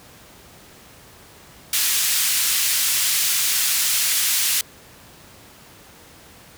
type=band-pass noise; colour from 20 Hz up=white; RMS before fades=-20 dBFS; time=1.73-4.61 s; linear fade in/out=2 ms; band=2000 to 14000 Hz; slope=12 dB/octave; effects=pink hiss -46 dBFS RMS until 6.57 s + high-pass 60 Hz 12 dB/octave